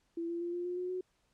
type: tone with pitch steps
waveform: sine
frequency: 335.7 / 340.8 / 345.9 / 351.2 / 356.5 / 361.9 / 367.4 Hz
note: E4 / F4 / F4 / F4 / F4 / F#4 / F#4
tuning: +32 / -42 / -17 / +10 / +36 / -38 / -12 cents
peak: -34 dBFS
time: 0.17-1.01 s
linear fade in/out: 5 ms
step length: 120 ms
effects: pink hiss -75 dBFS RMS until 1.33 s + low-pass 9000 Hz 12 dB/octave